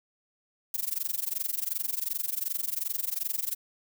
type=noise with amplitude modulation; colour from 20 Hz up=violet; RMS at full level=-28 dBFS; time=0.74-3.55 s; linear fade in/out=2 ms; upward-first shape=sine; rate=22.7 Hz; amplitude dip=95%; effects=none